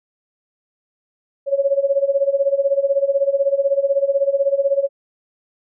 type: tone with tremolo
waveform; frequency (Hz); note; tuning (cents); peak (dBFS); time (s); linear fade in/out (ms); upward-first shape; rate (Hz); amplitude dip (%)
sine; 554.4; C#5; 0; -11; 1.46-4.89; 50; sine; 16; 85
effects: none